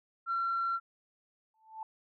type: tone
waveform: sine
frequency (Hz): 1362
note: F6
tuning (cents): -44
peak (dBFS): -28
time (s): 0.26-0.8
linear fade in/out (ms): 50
type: tone with exponential growth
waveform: sine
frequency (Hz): 880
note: A5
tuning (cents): 0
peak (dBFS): -35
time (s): 1.54-1.83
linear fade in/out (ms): 2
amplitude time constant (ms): 62
effects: tanh soft clip ceiling -25 dBFS